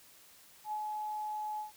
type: tone with ADSR envelope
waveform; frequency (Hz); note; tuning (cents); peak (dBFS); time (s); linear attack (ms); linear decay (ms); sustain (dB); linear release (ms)
sine; 850; G#5; +40; -33; 0.64-1.72; 82; 75; -2; 130
effects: white hiss -59 dBFS RMS until 1.76 s